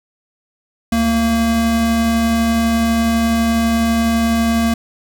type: tone pair together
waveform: square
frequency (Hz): 72.32 / 229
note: D2 / A#3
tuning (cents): -26 / -31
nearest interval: octave + minor sixth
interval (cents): 1995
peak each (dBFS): -24 / -14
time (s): 0.92-4.74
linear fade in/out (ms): 5
effects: none